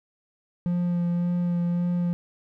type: tone with vibrato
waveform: triangle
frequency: 174.61 Hz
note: F3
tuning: in tune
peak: -20 dBFS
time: 0.66-2.13 s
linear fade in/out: 0 ms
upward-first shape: sine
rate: 1.8 Hz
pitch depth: 14 cents each way
effects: none